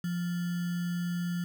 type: tone with sample-and-hold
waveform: sine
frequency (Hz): 174.61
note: F3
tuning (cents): 0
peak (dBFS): -29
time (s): 0.04-1.44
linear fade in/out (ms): 2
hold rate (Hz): 1575
effects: none